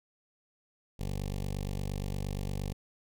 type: tone with notch filter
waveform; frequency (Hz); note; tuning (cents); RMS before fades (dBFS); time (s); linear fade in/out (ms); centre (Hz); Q
15% pulse; 48.59; G1; -15; -35; 0.99-2.73; 10; 1400; 0.76
effects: none